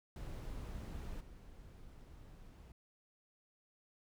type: noise with level steps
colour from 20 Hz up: brown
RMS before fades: -45 / -55 dBFS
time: 0.16-2.72 s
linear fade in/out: 2 ms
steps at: 1.2 s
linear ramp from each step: 10 ms
effects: none